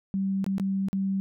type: tone with dropouts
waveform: sine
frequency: 193.8 Hz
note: G3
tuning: 20 cents flat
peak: -24 dBFS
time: 0.14-1.2 s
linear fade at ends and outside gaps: 0 ms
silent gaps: 0.443-0.464 / 0.582-0.598 / 0.885-0.93 s
effects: none